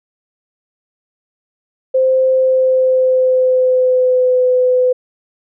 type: tone with pitch glide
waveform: sine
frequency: 521 to 504.4 Hz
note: C5 to B4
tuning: -7 to +36 cents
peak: -9 dBFS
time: 1.94-4.93 s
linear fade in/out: 10 ms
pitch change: -57 cents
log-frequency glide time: 2.31-4.44 s
effects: none